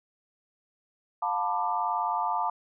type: chord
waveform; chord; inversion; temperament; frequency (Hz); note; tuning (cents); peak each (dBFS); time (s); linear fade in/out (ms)
sine; B half-diminished seventh; second; just; 711.2 / 889 / 987.8 / 1185.3; F5 / A5 / B5 / D6; +31 / +18 / 0 / +16; -32 / -29 / -32 / -32; 1.22-2.5; 5
effects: none